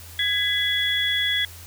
sine tone cluster, 1660 / 2002 / 3370 Hz, G#6 / B6 / G#7, -1 / +23 / +25 cents, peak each -27 / -26 / -22 dBFS, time 0.19-1.45 s, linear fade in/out 2 ms, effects added 85 Hz sine -42 dBFS peak until 1.66 s + white hiss -44 dBFS RMS until 1.66 s

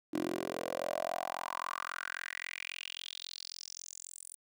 10% pulse tone with high-pass filter sweep, 43.69 Hz, F1, 1 cent sharp, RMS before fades -40 dBFS, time 0.13-4.36 s, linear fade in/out 10 ms, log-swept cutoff 310 to 9500 Hz, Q 5.2, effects none

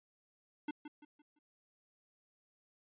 square tone with echo, 298.1 Hz, D4, 26 cents sharp, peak -37 dBFS, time 0.68-0.71 s, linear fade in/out 5 ms, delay 170 ms, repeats 4, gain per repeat -9 dB, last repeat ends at 1.39 s, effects resampled to 8000 Hz

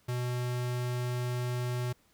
square tone, 123.47 Hz, B2, in tune, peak -31 dBFS, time 0.08-1.93 s, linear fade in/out 10 ms, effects pink hiss -67 dBFS RMS until 2.13 s

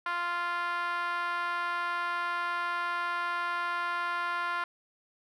5% pulse tone with band-pass filter, 348.1 Hz, F4, 6 cents flat, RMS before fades -32 dBFS, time 0.06-4.64 s, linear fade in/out 2 ms, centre 1200 Hz, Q 3.8, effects none

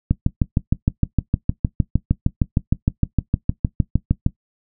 click train, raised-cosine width 5 ms, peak -3 dBFS, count 28, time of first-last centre 0.11-4.264 s, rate 6.5 Hz, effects noise-tail reverb RT60 0.1 s tail -17 dB re dry

